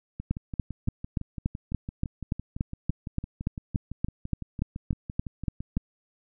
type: two click trains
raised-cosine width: 5 ms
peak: -22 / -13 dBFS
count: 34 / 20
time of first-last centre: 0.2-5.774 / 0.31-5.77 s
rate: 5.92 / 3.48 Hz
effects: none